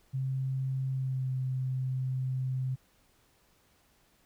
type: tone with pitch glide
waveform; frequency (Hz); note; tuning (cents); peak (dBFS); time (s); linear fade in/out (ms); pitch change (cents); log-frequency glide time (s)
sine; 132.5 to 129.92; C3 to C3; +22 to -12; -29; 0.13-2.76; 20; -34; 0.91-1.31
effects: pink hiss -67 dBFS RMS until 4.25 s